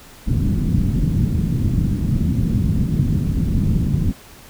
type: low-pass noise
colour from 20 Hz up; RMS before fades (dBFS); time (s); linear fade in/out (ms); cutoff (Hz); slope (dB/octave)
white; -18; 0.26-4.13; 20; 210; 24
effects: pink hiss -43 dBFS RMS until 4.49 s